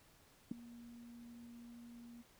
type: tone with ADSR envelope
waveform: sine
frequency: 236.5 Hz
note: A#3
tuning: 25 cents sharp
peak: -32 dBFS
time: 0.51-2.23 s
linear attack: 5 ms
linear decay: 7 ms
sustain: -20 dB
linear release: 23 ms
effects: pink hiss -67 dBFS RMS until 2.39 s